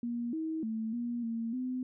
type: tone with pitch steps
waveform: sine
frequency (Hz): 237.6 / 318.9 / 221.8 / 238.6 / 228.8 / 254.1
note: A#3 / D#4 / A3 / A#3 / A#3 / B3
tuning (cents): +33 / +43 / +14 / +41 / -32 / +49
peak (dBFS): -32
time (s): 0.03-1.83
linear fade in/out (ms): 2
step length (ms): 300
effects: none